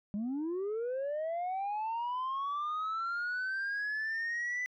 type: linear sweep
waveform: sine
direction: up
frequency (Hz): 196 to 2003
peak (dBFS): -30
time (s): 0.14-4.66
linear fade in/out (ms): 0
effects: tanh soft clip ceiling -31 dBFS